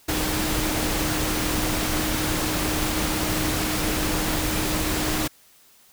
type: tone in noise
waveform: sine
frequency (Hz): 309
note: D#4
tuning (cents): -12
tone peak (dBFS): -29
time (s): 0.08-5.28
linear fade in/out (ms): 10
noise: pink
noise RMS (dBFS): -25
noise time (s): 0.08-5.28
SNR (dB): -7
effects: white hiss -55 dBFS RMS until 5.92 s